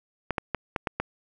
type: clicks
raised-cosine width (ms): 0.5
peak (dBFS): -11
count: 6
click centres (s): 0.307 / 0.382 / 0.547 / 0.762 / 0.872 / 1
effects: none